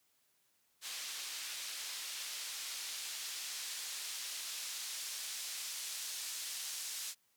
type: noise with band-pass filter sweep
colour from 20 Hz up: white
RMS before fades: -43 dBFS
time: 0.81-7.15 s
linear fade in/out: 50 ms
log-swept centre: 3700 to 5600 Hz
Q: 0.75
effects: white hiss -75 dBFS RMS until 7.36 s + high-pass 60 Hz 12 dB/octave

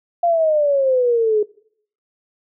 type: exponential sweep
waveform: sine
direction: down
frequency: 698.5 to 415.8 Hz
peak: -13 dBFS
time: 0.23-1.43 s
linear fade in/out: 5 ms
effects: noise-tail reverb RT60 0.6 s tail -21 dB re dry

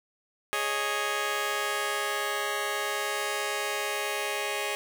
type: chord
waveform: 10% pulse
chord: Ab suspended fourth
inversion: none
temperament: just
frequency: 415.3 / 553.7 / 623 Hz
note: Ab4 / Db5 / Eb5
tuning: 0 / -2 / +2 cents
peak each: -23 / -25 / -26 dBFS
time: 0.53-4.75 s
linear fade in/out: 0 ms
effects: none

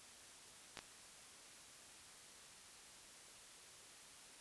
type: clicks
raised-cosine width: 0.2 ms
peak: -29 dBFS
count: 2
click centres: 0.772 / 0.79 s
effects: white hiss -59 dBFS RMS until 4.4 s + resampled to 24000 Hz

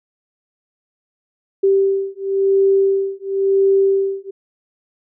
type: beating tone pair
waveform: sine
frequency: 390 / 390.96 Hz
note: G4 / G4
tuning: -9 / -5 cents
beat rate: 0.96 Hz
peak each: -16 dBFS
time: 1.63-4.31 s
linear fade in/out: 10 ms
effects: none

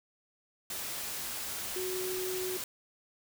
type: tone in noise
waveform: sine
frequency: 370 Hz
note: F#4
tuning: in tune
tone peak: -34 dBFS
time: 1.76-2.57 s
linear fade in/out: 2 ms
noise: white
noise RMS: -38 dBFS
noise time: 0.7-2.64 s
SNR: +1 dB
effects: none

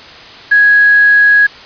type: tone with quantisation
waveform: sine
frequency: 1663 Hz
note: G#6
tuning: 2 cents sharp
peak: -4 dBFS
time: 0.51-1.47 s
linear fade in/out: 10 ms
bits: 4
effects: white hiss -33 dBFS RMS until 1.65 s + resampled to 11025 Hz

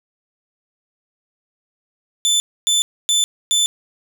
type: tone bursts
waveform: 25% pulse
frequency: 3520 Hz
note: A7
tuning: in tune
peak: -10 dBFS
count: 4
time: 2.25-3.66 s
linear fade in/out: 0 ms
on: 150 ms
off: 270 ms
effects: none

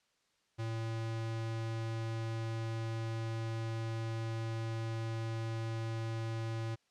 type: tone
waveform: square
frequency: 113.1 Hz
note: A2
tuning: 48 cents sharp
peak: -36 dBFS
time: 0.58-6.76 s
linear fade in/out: 20 ms
effects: white hiss -75 dBFS RMS until 6.9 s + low-pass 6000 Hz 12 dB/octave

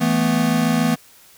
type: chord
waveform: square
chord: E suspended fourth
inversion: none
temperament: equal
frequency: 164.81 / 220 / 246.9 Hz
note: E3 / A3 / B3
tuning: 0 / 0 / 0 cents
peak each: -22 / -21 / -20 dBFS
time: 0-0.96 s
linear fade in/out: 20 ms
effects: white hiss -49 dBFS RMS until 1.37 s

